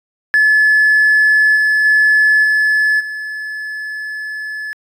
triangle tone with level steps, 1721 Hz, A6, 39 cents flat, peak -5 / -8 / -5 / -8 / -20 dBFS, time 0.34-4.73 s, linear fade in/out 0 ms, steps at 1.55 / 1.84 / 2.43 / 2.99 s, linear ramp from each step 20 ms, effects tanh soft clip ceiling -4 dBFS

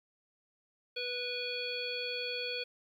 harmonic tone with a mistuned harmonic, 491.9 Hz, B4, 7 cents flat, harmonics 1 / 3 / 5 / 7 / 9, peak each -40 / -47 / -39 / -41 / -41 dBFS, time 0.96-2.64 s, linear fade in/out 10 ms, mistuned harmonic 7, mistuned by -48 cents, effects 11-bit

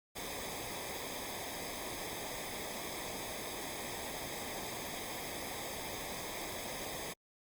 pink noise with comb filter, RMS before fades -42 dBFS, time 0.15-7.14 s, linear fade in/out 20 ms, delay 0.7 ms, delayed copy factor -0.75, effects Opus 48 kbps

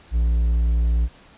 triangle tone with hard clipping, 58.27 Hz, A#1, in tune, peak -17 dBFS, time 0.11-1.09 s, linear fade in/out 50 ms, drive 6 dB, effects pink hiss -50 dBFS RMS until 1.37 s + resampled to 8000 Hz

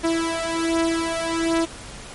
sawtooth beating tone pair, 329.6 / 330.9 Hz, E4 / E4, 0 / +7 cents, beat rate 1.3 Hz, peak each -19 / -20 dBFS, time 0.03-1.66 s, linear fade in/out 20 ms, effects pink hiss -38 dBFS RMS until 2.14 s + MP3 48 kbps

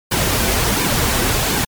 pink noise with flanger, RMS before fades -17 dBFS, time 0.11-1.65 s, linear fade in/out 10 ms, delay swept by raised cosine 1.5 to 7 ms, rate 1.4 Hz, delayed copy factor -0.6, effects MP3 96 kbps

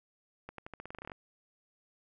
accelerating click train, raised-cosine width 0.5 ms, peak -28 dBFS, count 14, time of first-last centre 0.49-1.118 s, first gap 93 ms, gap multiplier 0.88, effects none

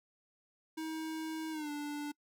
square tone with pitch glide, 317.9 to 293.2 Hz, D#4 to D4, +37 to -3 cents, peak -38 dBFS, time 0.77-2.12 s, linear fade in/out 10 ms, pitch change -140 cents, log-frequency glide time 1.51-1.7 s, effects noise-tail reverb RT60 0.1 s tail -25 dB re dry

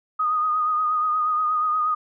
sine tone with vibrato, 1240 Hz, D#6, 6 cents flat, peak -19 dBFS, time 0.19-1.95 s, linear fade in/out 10 ms, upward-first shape sine, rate 8.4 Hz, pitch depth 33 cents each way, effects none

